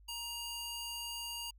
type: tone with high-pass filter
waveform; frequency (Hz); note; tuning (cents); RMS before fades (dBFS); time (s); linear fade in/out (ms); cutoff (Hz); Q
square; 943; A#5; +20; -42; 0.08-1.51; 10; 2400; 0.83
effects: added 50 Hz sine -57 dBFS peak until 1.58 s